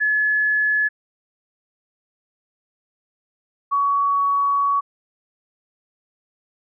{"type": "tone pair in turn", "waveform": "sine", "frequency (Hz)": [1709, 1125.3], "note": ["G#6", "C#6"], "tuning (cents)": [49, 26], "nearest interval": "perfect fifth", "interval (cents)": 723, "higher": "first", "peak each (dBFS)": -16, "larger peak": "neither", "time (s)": [[0, 0.89], [3.71, 4.81]], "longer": "second", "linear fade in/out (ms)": 20, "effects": []}